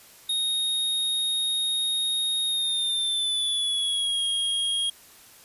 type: tone with pitch glide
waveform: square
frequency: 3729 to 3265 Hz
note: A#7 to G#7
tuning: 0 to -30 cents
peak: -24 dBFS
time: 0.29-4.9 s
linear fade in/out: 5 ms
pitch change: -230 cents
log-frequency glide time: 2.46-4.24 s
effects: white hiss -51 dBFS RMS until 5.44 s + resampled to 32000 Hz